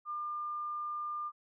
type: tone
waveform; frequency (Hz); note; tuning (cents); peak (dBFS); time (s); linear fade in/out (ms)
sine; 1200; D6; +37; -35; 0.05-1.32; 50
effects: none